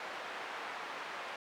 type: band-pass noise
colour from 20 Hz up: pink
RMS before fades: -43 dBFS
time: 0-1.36 s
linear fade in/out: 2 ms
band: 700 to 2300 Hz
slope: 12 dB/octave
effects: none